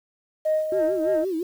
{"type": "tone with tremolo", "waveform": "sine", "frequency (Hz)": 622.3, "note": "D#5", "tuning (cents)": 0, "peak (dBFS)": -17, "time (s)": [0.45, 1.25], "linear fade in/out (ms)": 10, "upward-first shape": "sine", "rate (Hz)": 3.3, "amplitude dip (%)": 60}
{"type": "tone with vibrato", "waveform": "sine", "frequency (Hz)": 350.1, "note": "F4", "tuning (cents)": 4, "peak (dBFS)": -23, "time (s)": [0.72, 1.43], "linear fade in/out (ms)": 2, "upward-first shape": "sine", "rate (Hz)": 5.8, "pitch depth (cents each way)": 180}
{"effects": ["tanh soft clip ceiling -15 dBFS", "8-bit"]}